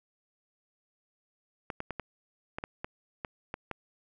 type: clicks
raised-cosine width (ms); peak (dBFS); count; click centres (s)
0.5; -20; 10; 1.702 / 1.804 / 1.907 / 1.997 / 2.585 / 2.639 / 2.845 / 3.248 / 3.541 / 3.713
effects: none